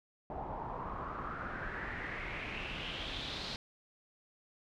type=noise with low-pass filter sweep; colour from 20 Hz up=pink; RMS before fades=-41 dBFS; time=0.3-3.56 s; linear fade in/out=0 ms; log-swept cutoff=780 to 4300 Hz; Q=4.5; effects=none